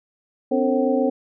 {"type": "tone cluster", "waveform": "sine", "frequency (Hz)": [257.2, 284.9, 453, 537, 762], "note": ["C4", "C#4", "A#4", "C5", "G5"], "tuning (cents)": [-30, 48, -50, 45, -49], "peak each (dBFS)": [-21, -25, -24, -22, -29], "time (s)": [0.51, 1.1], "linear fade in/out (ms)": 10, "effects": []}